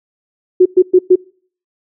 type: tone bursts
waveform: sine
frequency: 366.7 Hz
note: F#4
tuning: 15 cents flat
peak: -3 dBFS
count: 4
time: 0.6-1.158 s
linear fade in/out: 10 ms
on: 57 ms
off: 110 ms
effects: noise-tail reverb RT60 0.5 s tail -26 dB re dry